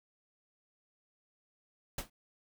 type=noise with exponential decay; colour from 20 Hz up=pink; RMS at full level=-32 dBFS; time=1.98-2.1 s; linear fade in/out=5 ms; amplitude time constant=25 ms; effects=none